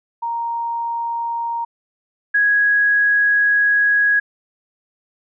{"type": "tone pair in turn", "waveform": "sine", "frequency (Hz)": [932.3, 1661.2], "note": ["A#5", "G#6"], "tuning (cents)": [0, 0], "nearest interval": "minor seventh", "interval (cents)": 1000, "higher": "second", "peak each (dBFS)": [-20, -12], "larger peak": "second", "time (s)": [[0.22, 1.65], [2.34, 4.2]], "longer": "second", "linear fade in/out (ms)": 10, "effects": []}